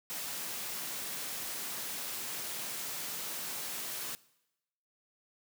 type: high-pass noise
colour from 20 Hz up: white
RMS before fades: -39 dBFS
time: 0.1-4.15 s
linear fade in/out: 0 ms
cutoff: 110 Hz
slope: 48 dB/octave
effects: noise-tail reverb RT60 0.9 s tail -21 dB re dry